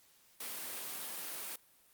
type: high-pass noise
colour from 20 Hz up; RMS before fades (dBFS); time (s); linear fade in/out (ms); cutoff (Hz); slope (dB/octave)
white; -42; 0.4-1.56; 5; 210; 12
effects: white hiss -66 dBFS RMS until 1.93 s + Opus 48 kbps